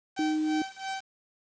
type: tone with tremolo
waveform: sawtooth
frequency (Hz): 772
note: G5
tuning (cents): -27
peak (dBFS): -27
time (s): 0.16-1.01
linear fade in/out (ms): 20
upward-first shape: sine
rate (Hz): 3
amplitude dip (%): 90
type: tone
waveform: sine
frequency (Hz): 309.6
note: D#4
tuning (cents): -9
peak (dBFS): -25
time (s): 0.19-0.62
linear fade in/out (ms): 2
effects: resampled to 16000 Hz + 8-bit